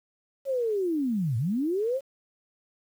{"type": "linear two-way sweep", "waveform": "sine", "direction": "down then up", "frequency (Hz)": [559, 105.8, 559], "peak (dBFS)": -24, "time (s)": [0.45, 2.01], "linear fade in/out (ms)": 50, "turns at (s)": 1.37, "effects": ["9-bit"]}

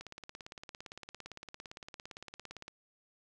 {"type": "click train", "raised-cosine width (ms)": 0.2, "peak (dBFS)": -28, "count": 48, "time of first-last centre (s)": [0.01, 2.68], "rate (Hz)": 17.6, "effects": []}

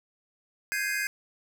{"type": "chord", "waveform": "square", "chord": "Ab major seventh", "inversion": "third", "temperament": "equal", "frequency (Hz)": [1568, 1661.2, 2093, 2489], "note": ["G6", "Ab6", "C7", "Eb7"], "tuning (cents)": [0, 0, 0, 0], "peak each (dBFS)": [-35, -32, -34, -36], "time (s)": [0.72, 1.07], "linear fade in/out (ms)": 0, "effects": []}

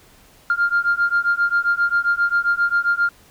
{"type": "beating tone pair", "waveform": "sine", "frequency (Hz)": [1396.9, 1404.4], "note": ["F6", "F6"], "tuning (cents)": [0, 9], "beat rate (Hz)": 7.5, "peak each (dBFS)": -18, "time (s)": [0.5, 3.09], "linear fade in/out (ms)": 2, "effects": ["tanh soft clip ceiling -10 dBFS", "pink hiss -51 dBFS RMS until 3.3 s"]}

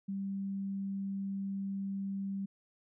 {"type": "tone", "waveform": "sine", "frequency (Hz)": 196, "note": "G3", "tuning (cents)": 0, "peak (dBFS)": -34, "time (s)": [0.08, 2.46], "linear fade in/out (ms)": 10, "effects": []}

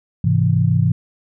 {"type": "chord", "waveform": "sine", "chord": "Ab augmented", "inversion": "none", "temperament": "equal", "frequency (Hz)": [103.83, 130.81, 164.81], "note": ["Ab2", "C3", "E3"], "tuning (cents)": [0, 0, 0], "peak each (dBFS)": -17, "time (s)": [0.24, 0.92], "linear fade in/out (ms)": 5, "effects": []}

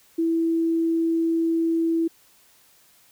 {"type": "tone", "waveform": "sine", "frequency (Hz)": 329.6, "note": "E4", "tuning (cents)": 0, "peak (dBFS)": -19, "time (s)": [0.18, 2.08], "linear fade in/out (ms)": 10, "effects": ["white hiss -57 dBFS RMS until 3.11 s"]}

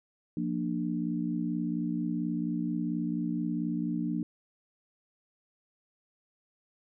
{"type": "chord", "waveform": "sine", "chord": "Bb major", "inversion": "second", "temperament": "equal with one note detuned", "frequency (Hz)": [174.61, 233.1, 297.4], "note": ["F3", "Bb3", "D4"], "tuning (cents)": [0, 0, 22], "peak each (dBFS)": -33, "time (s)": [0.37, 4.23], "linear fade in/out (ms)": 2, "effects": []}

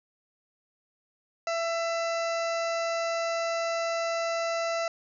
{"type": "harmonic tone with a mistuned harmonic", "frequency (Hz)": 668, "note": "E5", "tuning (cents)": 23, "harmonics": [1, 2, 3, 4, 6, 7, 8, 9, 10], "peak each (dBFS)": [-28, -34, -38, -40, -44, -45, -46, -47, -48], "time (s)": [1.47, 4.88], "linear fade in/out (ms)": 2, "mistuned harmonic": 7, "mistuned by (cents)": 23, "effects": []}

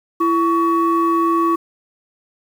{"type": "tone pair together", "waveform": "sine", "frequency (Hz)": [334.3, 1124.4], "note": ["E4", "C#6"], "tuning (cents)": [24, 24], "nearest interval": "octave + major sixth", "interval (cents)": 2100, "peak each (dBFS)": -15, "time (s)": [0.2, 1.56], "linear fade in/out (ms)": 10, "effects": ["tanh soft clip ceiling -8 dBFS", "7-bit"]}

